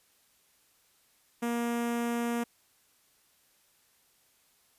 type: tone with notch filter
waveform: sawtooth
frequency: 236.2 Hz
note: A#3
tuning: 23 cents sharp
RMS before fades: -31 dBFS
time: 1.42-2.44 s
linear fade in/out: 10 ms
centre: 4300 Hz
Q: 1.2
effects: white hiss -67 dBFS RMS until 4.78 s + resampled to 32000 Hz